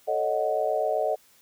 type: chord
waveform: sine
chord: D# half-diminished seventh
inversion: second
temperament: equal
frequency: 440 / 554.4 / 622.3 / 740 Hz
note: A4 / C#5 / D#5 / F#5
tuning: 0 / 0 / 0 / 0 cents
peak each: -30 / -30 / -26 / -29 dBFS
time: 0.07-1.16 s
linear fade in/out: 20 ms
effects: white hiss -59 dBFS RMS until 1.41 s